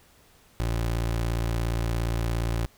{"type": "tone", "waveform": "25% pulse", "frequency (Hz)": 57.2, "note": "A#1", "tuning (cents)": -32, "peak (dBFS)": -21, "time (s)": [0.6, 2.66], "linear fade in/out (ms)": 0, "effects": ["pink hiss -58 dBFS RMS until 2.77 s"]}